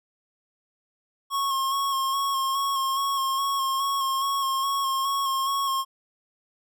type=tone with vibrato; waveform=square; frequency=1088 Hz; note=C#6; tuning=33 cents flat; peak=-24 dBFS; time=1.3-5.85 s; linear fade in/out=50 ms; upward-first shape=square; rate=2.4 Hz; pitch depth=24 cents each way; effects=none